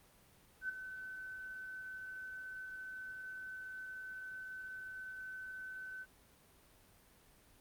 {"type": "tone with ADSR envelope", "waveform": "sine", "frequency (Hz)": 1520, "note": "F#6", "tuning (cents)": 46, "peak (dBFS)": -34, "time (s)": [0.61, 6.06], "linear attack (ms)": 81, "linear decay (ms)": 9, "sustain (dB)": -10, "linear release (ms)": 42, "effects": ["pink hiss -65 dBFS RMS until 7.6 s", "Opus 32 kbps"]}